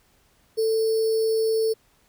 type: tone with sample-and-hold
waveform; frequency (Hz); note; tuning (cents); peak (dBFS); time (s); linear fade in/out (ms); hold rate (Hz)
sine; 444; A4; +16; -19; 0.57-1.74; 20; 4900
effects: pink hiss -62 dBFS RMS until 2.08 s